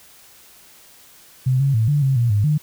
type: tone with pitch steps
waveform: sine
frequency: 129 / 138.1 / 111.3 / 146.2 / 134.5 / 118.6 / 103.1 / 150.9 Hz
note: C3 / C#3 / A2 / D3 / C3 / A#2 / G#2 / D3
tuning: -24 / -6 / +20 / -7 / +48 / +30 / -12 / +47 cents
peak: -14 dBFS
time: 1.46-2.58 s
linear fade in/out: 10 ms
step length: 140 ms
effects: white hiss -48 dBFS RMS until 2.62 s